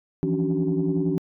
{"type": "tone cluster", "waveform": "sine", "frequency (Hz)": [164, 174.6, 280.4, 298.2, 379.7], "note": ["E3", "F3", "C#4", "D4", "F#4"], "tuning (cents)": [-9, 0, 20, 27, 45], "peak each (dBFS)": [-25, -28, -25, -32, -26], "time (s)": [0.23, 1.18], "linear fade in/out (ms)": 0, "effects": ["tanh soft clip ceiling -13 dBFS"]}